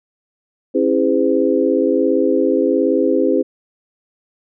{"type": "tone cluster", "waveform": "sine", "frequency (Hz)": [270.4, 327.7, 409, 510], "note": ["C#4", "E4", "G#4", "C5"], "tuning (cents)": [-43, -10, -26, -44], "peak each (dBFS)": -18, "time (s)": [0.74, 3.43], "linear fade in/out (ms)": 20, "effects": []}